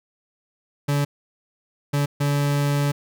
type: tone bursts at uneven times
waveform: 40% pulse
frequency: 143.5 Hz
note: D3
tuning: 40 cents flat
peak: -18 dBFS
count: 3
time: 0.88-1.05 / 1.93-2.06 / 2.2-2.92 s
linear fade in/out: 10 ms
effects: none